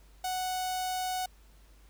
sawtooth tone with notch filter, 740 Hz, F#5, in tune, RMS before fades -33 dBFS, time 0.24-1.26 s, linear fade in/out 5 ms, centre 1800 Hz, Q 1, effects added 50 Hz sine -55 dBFS peak until 1.89 s + pink hiss -64 dBFS RMS until 1.89 s

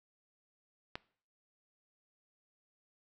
click, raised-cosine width 0.3 ms, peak -22 dBFS, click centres 0.955 s, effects noise-tail reverb RT60 0.5 s tail -21 dB re dry

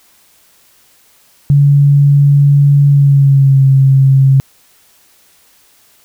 sine tone with pitch glide, 142.3 to 135.01 Hz, C#3 to C#3, +46 to -45 cents, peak -4 dBFS, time 1.5-4.4 s, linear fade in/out 0 ms, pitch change -91 cents, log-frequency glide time 2.89-3.64 s, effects white hiss -49 dBFS RMS until 6.04 s

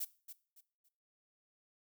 violet noise with echo, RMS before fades -38 dBFS, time 0-0.05 s, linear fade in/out 10 ms, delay 280 ms, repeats 3, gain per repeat -11 dB, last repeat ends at 0.89 s, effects noise-tail reverb RT60 0.4 s tail -18 dB re dry

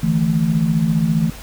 sine chord, D suspended second, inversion none, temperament equal with one note detuned, 149.92 / 164.81 / 220 Hz, D3 / E3 / A3, +36 / 0 / 0 cents, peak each -22 / -16 / -19 dBFS, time 0.03-1.3 s, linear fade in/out 5 ms, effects added 50 Hz sine -37 dBFS peak until 1.42 s + pink hiss -37 dBFS RMS until 1.42 s

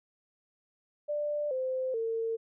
sine tone with pitch steps, 591 / 517.5 / 453.1 Hz, D5 / C5 / A#4, +11 / -19 / -49 cents, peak -29 dBFS, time 1.08-2.37 s, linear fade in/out 20 ms, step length 430 ms, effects none

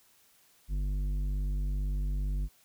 sine tone with tanh clipping, 48.88 Hz, G1, 4 cents flat, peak -30 dBFS, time 0.68-2.49 s, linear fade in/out 50 ms, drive 10 dB, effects white hiss -64 dBFS RMS until 2.64 s

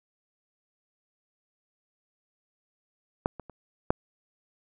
clicks, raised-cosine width 1 ms, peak -10 / -25 / -30 / -7 dBFS, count 4, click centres 3.259 / 3.397 / 3.497 / 3.905 s, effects none

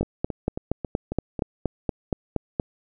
two click trains, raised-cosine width 2 ms, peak -15 / -9 dBFS, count 6 / 12, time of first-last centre 0.03-1.392 / 0.01-2.598 s, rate 3.67 / 4.25 Hz, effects none

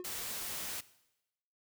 triangle tone with exponential decay, 360.8 Hz, F#4, 44 cents flat, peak -35 dBFS, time 0-0.1 s, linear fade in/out 1 ms, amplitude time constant 21 ms
white noise, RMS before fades -40 dBFS, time 0.04-0.81 s, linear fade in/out 10 ms
effects noise-tail reverb RT60 0.9 s tail -18 dB re dry

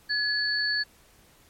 sine tone pair together, 1696 / 4455 Hz, G#6 / C#8, +36 / +8 cents, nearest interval octave + perfect fourth, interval 1672 cents, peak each -26 / -27 dBFS, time 0.09-0.84 s, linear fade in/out 20 ms, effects pink hiss -58 dBFS RMS until 1.49 s + MP3 64 kbps

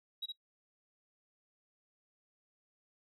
sine tone with echo, 3847 Hz, B7, 46 cents flat, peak -34 dBFS, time 0.22-0.26 s, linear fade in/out 10 ms, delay 63 ms, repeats 1, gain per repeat -3 dB, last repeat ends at 0.323 s, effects noise-tail reverb RT60 0.1 s tail -22 dB re dry + tanh soft clip ceiling -35 dBFS

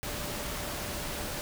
sine tone in noise, 587 Hz, D5, 1 cent flat, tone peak -45 dBFS, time 0.03-1.41 s, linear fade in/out 0 ms, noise pink, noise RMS -36 dBFS, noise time 0.03-1.41 s, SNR -12 dB, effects none

